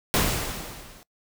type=noise with level ramp; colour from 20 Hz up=pink; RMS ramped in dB=-20 to -50 dBFS; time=0.14-1.03 s; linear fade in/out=0 ms; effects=noise-tail reverb RT60 0.1 s tail -22 dB re dry